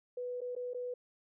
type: tone with dropouts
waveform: sine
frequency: 493.9 Hz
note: B4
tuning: in tune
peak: -36 dBFS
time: 0.17-0.94 s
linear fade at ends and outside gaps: 5 ms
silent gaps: 0.407-0.415 / 0.552-0.563 / 0.735-0.745 s
effects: none